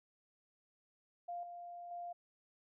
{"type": "tone with level steps", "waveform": "sine", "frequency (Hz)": 698.5, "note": "F5", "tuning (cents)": 0, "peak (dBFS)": [-40, -46, -42], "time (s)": [1.28, 2.13], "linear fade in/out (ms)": 10, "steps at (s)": [1.43, 1.91], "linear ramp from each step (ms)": 2, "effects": []}